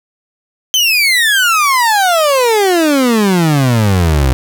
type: exponential sweep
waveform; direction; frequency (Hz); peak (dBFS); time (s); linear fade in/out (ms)
30% pulse; down; 3136 to 62; -6; 0.74-4.33; 0
effects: none